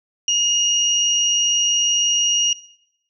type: tone pair together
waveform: sine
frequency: 2856 / 5753 Hz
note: F7 / F#8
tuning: +38 / -50 cents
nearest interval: octave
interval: 1212 cents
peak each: -18 / -18 dBFS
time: 0.28-2.53 s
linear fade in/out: 2 ms
effects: noise-tail reverb RT60 0.8 s tail -20 dB re dry